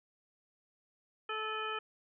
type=harmonic tone with a mistuned harmonic; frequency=435 Hz; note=A4; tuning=20 cents flat; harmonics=1 / 2 / 3 / 4 / 6 / 7; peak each=-42 / -46 / -38 / -44 / -44 / -44 dBFS; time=1.29-1.79 s; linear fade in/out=5 ms; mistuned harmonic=6; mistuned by=-93 cents; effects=none